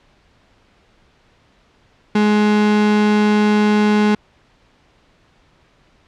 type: tone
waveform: 35% pulse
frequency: 210.1 Hz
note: G#3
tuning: 20 cents sharp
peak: -10 dBFS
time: 2.15-4.15 s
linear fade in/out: 5 ms
effects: pink hiss -55 dBFS RMS until 6.07 s + low-pass 4000 Hz 12 dB/octave